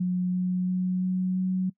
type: tone with pitch steps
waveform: sine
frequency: 181.1 / 182.25 / 183.42 / 184.59 / 185.76 Hz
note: F#3 / F#3 / F#3 / F#3 / F#3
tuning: -37 / -26 / -15 / -4 / +7 cents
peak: -23 dBFS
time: 0-1.7 s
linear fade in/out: 10 ms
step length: 340 ms
effects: noise-tail reverb RT60 0.1 s tail -22 dB re dry